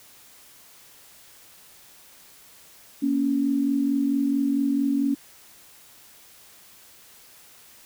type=tone pair together; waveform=sine; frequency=235 / 279.5 Hz; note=A#3 / C#4; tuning=+14 / +14 cents; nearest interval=minor third; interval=300 cents; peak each=-26 / -21 dBFS; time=3.02-5.15 s; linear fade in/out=10 ms; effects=white hiss -51 dBFS RMS until 7.85 s